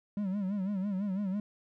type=tone with vibrato; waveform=triangle; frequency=196.4 Hz; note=G3; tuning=4 cents sharp; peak=-28 dBFS; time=0.17-1.4 s; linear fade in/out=2 ms; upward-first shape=sine; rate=6 Hz; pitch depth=110 cents each way; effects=none